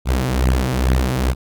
sawtooth beating tone pair, 62.8 / 65.1 Hz, B1 / C2, +30 / -8 cents, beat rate 2.3 Hz, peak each -14 / -14 dBFS, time 0.05-1.35 s, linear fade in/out 50 ms, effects none

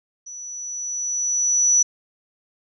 sine tone with level ramp, 5920 Hz, F#8, in tune, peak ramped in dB -34 to -12 dBFS, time 0.26-1.83 s, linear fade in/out 10 ms, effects none

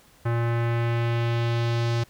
square tone with low-pass filter sweep, 117.3 Hz, A#2, 11 cents sharp, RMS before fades -24 dBFS, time 0.25-2.04 s, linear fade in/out 10 ms, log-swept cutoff 1600 to 5100 Hz, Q 1.4, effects pink hiss -56 dBFS RMS until 2.09 s

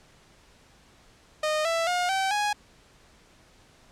sawtooth tone with pitch steps, 615 / 663 / 714.7 / 770.4 / 830.5 Hz, D#5 / E5 / F5 / G5 / G#5, -20 / +10 / +40 / -30 / 0 cents, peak -20 dBFS, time 1.43-2.53 s, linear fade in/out 5 ms, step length 220 ms, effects pink hiss -57 dBFS RMS until 3.91 s + low-pass 8000 Hz 12 dB/octave

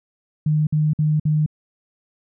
sine tone bursts, 152.7 Hz, D#3, 32 cents flat, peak -15 dBFS, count 4, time 0.46-1.462 s, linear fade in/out 5 ms, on 210 ms, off 54 ms, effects none

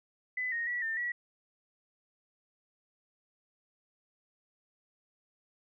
sine tone with pitch steps, 2006 / 1863 / 1941 / 1799 / 1932 Hz, B6 / A#6 / B6 / A6 / B6, +26 / -2 / -31 / +38 / -39 cents, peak -31 dBFS, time 0.37-1.12 s, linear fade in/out 5 ms, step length 150 ms, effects none

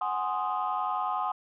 sine chord, Ab dominant seventh, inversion third, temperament equal, 740 / 830.6 / 1046.5 / 1244.5 Hz, Gb5 / Ab5 / C6 / Eb6, 0 / 0 / 0 / 0 cents, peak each -32 dBFS, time 0.01-1.32 s, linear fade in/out 5 ms, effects tanh soft clip ceiling -20 dBFS

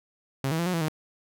sawtooth tone with pitch steps, 135.3 / 161.4 / 170.7 / 182.2 / 166.2 / 155.5 Hz, C#3 / E3 / F3 / F#3 / E3 / D#3, -42 / -36 / -39 / -26 / +15 / -1 cents, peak -21 dBFS, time 0.44-0.884 s, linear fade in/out 2 ms, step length 74 ms, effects none

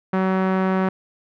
sawtooth tone with low-pass filter, 188.6 Hz, F#3, 33 cents sharp, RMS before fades -20 dBFS, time 0.13-0.89 s, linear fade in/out 5 ms, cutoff 1500 Hz, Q 1.3, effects none

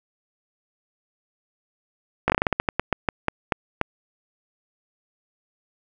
slowing click train, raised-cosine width 0.5 ms, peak -4 dBFS, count 16, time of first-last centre 2.28-3.813 s, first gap 18 ms, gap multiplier 1.22, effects none

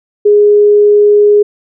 sine tone, 414.4 Hz, G#4, 4 cents flat, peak -3 dBFS, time 0.25-1.43 s, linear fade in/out 10 ms, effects none

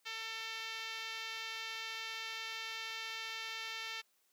5% pulse tone with band-pass filter, 447.4 Hz, A4, 29 cents sharp, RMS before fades -43 dBFS, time 0.05-4.02 s, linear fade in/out 20 ms, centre 2500 Hz, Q 0.8, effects white hiss -75 dBFS RMS until 4.32 s + high-pass 200 Hz 12 dB/octave

